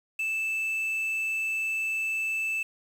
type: tone with quantisation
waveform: triangle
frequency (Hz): 2637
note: E7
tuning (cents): 0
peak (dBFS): -25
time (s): 0.19-2.63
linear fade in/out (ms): 5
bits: 8
effects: none